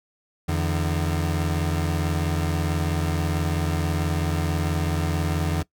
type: tone pair together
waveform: 30% pulse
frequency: 84.52 / 150.6 Hz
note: E2 / D3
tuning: +44 / +44 cents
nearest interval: minor seventh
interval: 1000 cents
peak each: -21 / -24 dBFS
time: 0.48-5.63 s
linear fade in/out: 10 ms
effects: noise-tail reverb RT60 0.1 s tail -21 dB re dry